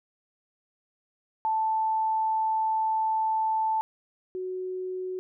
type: tone pair in turn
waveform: sine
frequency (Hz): 880 / 370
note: A5 / F#4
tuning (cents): 0 / 0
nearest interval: octave + minor third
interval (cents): 1500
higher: first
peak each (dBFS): -23 / -30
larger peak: first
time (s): 1.45-3.81 / 4.35-5.19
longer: first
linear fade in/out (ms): 0
effects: none